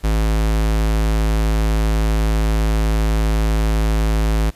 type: tone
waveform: square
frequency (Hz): 53.9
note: A1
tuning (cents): -35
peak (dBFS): -15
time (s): 0.03-4.51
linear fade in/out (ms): 20
effects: pink hiss -49 dBFS RMS until 4.55 s + resampled to 32000 Hz